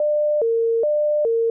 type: tone with vibrato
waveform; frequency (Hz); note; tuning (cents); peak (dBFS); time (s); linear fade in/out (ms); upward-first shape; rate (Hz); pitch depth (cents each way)
sine; 523.3; C5; 0; -16; 0-1.5; 2; square; 1.2; 230
effects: none